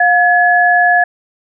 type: tone pair together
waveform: sine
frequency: 710.7 / 1701 Hz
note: F5 / G#6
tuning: +30 / +41 cents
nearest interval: octave + minor third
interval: 1511 cents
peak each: -10 dBFS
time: 0-1.04 s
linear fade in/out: 5 ms
effects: none